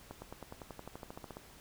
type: accelerating click train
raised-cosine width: 1 ms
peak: -30 dBFS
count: 16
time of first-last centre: 0.11-1.369 s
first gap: 110 ms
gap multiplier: 0.96
effects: pink hiss -57 dBFS RMS until 1.6 s